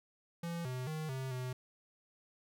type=tone with pitch steps; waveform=square; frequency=169.6 / 127.4 / 156.1 / 132 / 127.1 Hz; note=E3 / C3 / D#3 / C3 / C3; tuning=+50 / -46 / +6 / +16 / -50 cents; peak=-38 dBFS; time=0.43-1.53 s; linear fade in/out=5 ms; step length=220 ms; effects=none